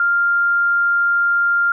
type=tone; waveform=sine; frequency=1396.9 Hz; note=F6; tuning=in tune; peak=-13 dBFS; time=0-1.72 s; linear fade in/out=2 ms; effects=none